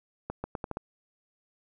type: accelerating click train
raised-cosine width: 1 ms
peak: -19 dBFS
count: 6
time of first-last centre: 0.3-0.771 s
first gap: 140 ms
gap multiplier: 0.8
effects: none